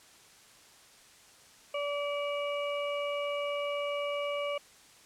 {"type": "harmonic tone", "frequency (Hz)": 576, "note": "D5", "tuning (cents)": -34, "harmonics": [1, 2, 4, 5], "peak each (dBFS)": [-32, -39, -40, -42], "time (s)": [1.74, 4.58], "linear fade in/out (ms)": 5, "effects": ["white hiss -57 dBFS RMS until 5.05 s", "low-pass 9000 Hz 12 dB/octave"]}